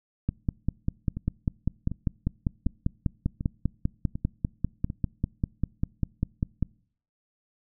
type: two click trains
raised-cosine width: 5 ms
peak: -12 / -20 dBFS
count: 33 / 6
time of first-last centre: 0.29-6.627 / 1.17-4.901 s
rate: 5.05 / 1.34 Hz
effects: noise-tail reverb RT60 0.6 s tail -26 dB re dry